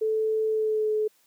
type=tone with pitch glide; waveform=sine; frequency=437.5 to 429 Hz; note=A4 to A4; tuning=-10 to -44 cents; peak=-22 dBFS; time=0.01-1.08 s; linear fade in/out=10 ms; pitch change=-34 cents; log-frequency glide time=0.48-0.91 s; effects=white hiss -64 dBFS RMS until 1.26 s + high-pass 150 Hz 12 dB/octave